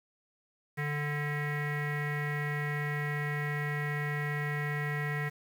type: tone with low-pass filter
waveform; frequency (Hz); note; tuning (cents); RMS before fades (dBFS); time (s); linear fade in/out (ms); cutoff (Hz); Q
square; 147.1; D3; +3; -33; 0.77-5.3; 20; 2000; 9.5
effects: 9-bit